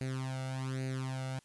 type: tone with flanger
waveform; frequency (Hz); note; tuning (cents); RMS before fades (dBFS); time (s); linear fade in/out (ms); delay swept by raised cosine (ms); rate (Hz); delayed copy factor
sawtooth; 131.4; C3; +8; -37; 0.01-1.39; 0; 0.45 to 1.44; 1.2; +0.8
effects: white hiss -67 dBFS RMS until 1.44 s + resampled to 24000 Hz